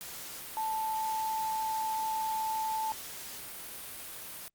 sine tone in noise, 880 Hz, A5, in tune, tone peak -30 dBFS, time 0.57-2.92 s, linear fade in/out 0 ms, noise white, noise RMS -43 dBFS, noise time 0.01-4.48 s, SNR +10 dB, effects Opus 48 kbps

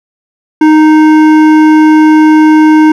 sine tone with hard clipping, 310 Hz, D#4, 6 cents flat, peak -3 dBFS, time 0.61-2.92 s, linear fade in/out 5 ms, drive 12 dB, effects none

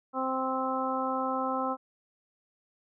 harmonic tone, 261.6 Hz, C4, in tune, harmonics 1 / 2 / 3 / 4 / 5, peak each -34 / -34 / -34 / -34 / -34 dBFS, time 0.13-1.77 s, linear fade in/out 50 ms, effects none

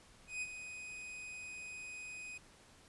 45% pulse tone with ADSR envelope, 2500 Hz, D#7, 8 cents sharp, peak -36 dBFS, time 0.27-2.38 s, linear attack 150 ms, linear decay 37 ms, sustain -9 dB, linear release 7 ms, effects pink hiss -62 dBFS RMS until 2.88 s + resampled to 24000 Hz

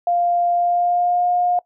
sine tone with pitch glide, 698.5 to 712.4 Hz, F5 to F5, 0 to +34 cents, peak -15 dBFS, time 0.07-1.59 s, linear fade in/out 2 ms, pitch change +34 cents, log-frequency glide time 0.54-1.28 s, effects noise-tail reverb RT60 0.1 s tail -21 dB re dry

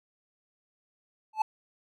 triangle tone with exponential growth, 869 Hz, A5, 22 cents flat, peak -17 dBFS, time 1.33-1.42 s, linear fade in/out 5 ms, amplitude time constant 19 ms, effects none

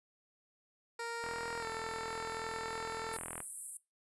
15% pulse tone with pitch glide, 465.7 to 447.5 Hz, A#4 to A4, -2 to +29 cents, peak -32 dBFS, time 0.99-3.17 s, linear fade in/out 5 ms, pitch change -69 cents, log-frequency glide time 1.6-1.65 s
click train, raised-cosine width 0.5 ms, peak -27 dBFS, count 91, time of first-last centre 1.24-3.403 s, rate 41.6 Hz
pink high-pass noise, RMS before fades -41 dBFS, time 3.13-3.77 s, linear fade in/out 2 ms, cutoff 8200 Hz, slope 96 dB/octave
effects noise-tail reverb RT60 0.2 s tail -18 dB re dry + resampled to 24000 Hz

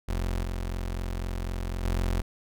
30% pulse tone with level steps, 43.98 Hz, F1, 13 cents sharp, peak -24 / -27 / -22 dBFS, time 0.08-2.22 s, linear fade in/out 10 ms, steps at 0.42 / 1.83 s, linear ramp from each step 20 ms, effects none

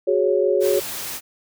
sine chord, F# suspended second, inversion none, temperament equal, 370 / 415.3 / 554.4 Hz, F#4 / G#4 / C#5, 0 / 0 / 0 cents, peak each -20 dBFS, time 0.07-0.8 s, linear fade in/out 10 ms
white noise, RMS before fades -30 dBFS, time 0.6-1.21 s, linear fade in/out 50 ms
effects none

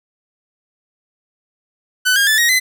sawtooth tone with pitch steps, 1503 / 1620.2 / 1746.6 / 1882.8 / 2030 Hz, F#6 / G#6 / A6 / A#6 / B6, +27 / -43 / -13 / +17 / +47 cents, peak -8 dBFS, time 2.05-2.6 s, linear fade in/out 20 ms, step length 110 ms, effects none

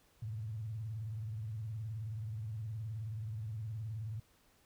sine tone with vibrato, 109.4 Hz, A2, 9 cents flat, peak -38 dBFS, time 0.22-4.2 s, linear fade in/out 5 ms, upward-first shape triangle, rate 19 Hz, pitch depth 170 cents each way, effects pink hiss -69 dBFS RMS until 4.65 s

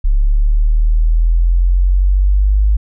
sine exponential sweep, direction up, 34.65 to 51.91 Hz, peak -8 dBFS, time 0.04-2.77 s, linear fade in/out 10 ms, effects none

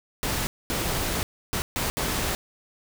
pink noise bursts at uneven times, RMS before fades -27 dBFS, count 5, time 0.23-0.47 / 0.7-1.23 / 1.53-1.62 / 1.76-1.9 / 1.97-2.35 s, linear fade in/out 0 ms, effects none

